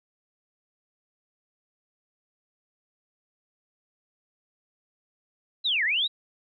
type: linear two-way sweep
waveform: sine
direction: down then up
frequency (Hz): 4081 to 1661.2 to 3945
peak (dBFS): -22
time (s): 5.64-6.08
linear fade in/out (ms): 20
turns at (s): 5.84
effects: none